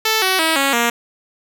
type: tone with pitch steps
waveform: 5% pulse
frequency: 440 / 376.5 / 322.1 / 275.6 / 235.8 Hz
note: A4 / F#4 / E4 / C#4 / A#3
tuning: 0 / +30 / -40 / -10 / +20 cents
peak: -3 dBFS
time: 0.05-0.9 s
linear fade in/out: 5 ms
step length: 170 ms
effects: none